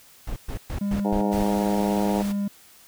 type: noise bursts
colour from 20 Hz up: brown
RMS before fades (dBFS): -29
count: 6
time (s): 0.27-1.428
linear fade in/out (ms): 5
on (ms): 93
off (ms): 120
type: tone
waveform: triangle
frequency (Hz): 201.5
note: G3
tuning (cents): +48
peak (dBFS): -21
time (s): 0.81-2.48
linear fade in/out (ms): 5
type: harmonic tone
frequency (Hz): 103.5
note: G#2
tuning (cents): -5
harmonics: 3 / 4 / 5 / 6 / 7 / 8 / 9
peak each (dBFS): -29 / -30 / -31 / -32 / -32 / -33 / -34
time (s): 1.04-2.23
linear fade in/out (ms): 20
type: noise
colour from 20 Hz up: pink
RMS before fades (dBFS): -37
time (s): 1.31-2.33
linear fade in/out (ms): 20
effects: white hiss -52 dBFS RMS until 2.87 s